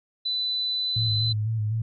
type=tone with pitch glide; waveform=sine; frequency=3995 to 4027 Hz; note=B7 to B7; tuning=+19 to +33 cents; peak=-24 dBFS; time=0.25-1.33 s; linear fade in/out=10 ms; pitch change=+14 cents; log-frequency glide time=0.75-1.16 s
type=tone with vibrato; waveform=sine; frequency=109.3 Hz; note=A2; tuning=11 cents flat; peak=-23 dBFS; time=0.96-1.82 s; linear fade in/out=5 ms; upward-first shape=square; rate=4 Hz; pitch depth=45 cents each way
effects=none